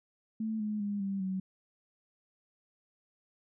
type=tone with pitch steps; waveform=sine; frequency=219.9 / 211.7 / 203.8 / 196.14 / 188.8 Hz; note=A3 / G#3 / G#3 / G3 / F#3; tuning=-1 / +33 / -32 / +1 / +35 cents; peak=-31 dBFS; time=0.4-1.4 s; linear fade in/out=5 ms; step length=200 ms; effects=none